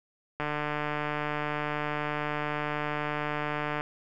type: click train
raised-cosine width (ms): 0.5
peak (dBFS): -16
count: 509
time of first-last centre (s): 0.4-3.809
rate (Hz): 149
effects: none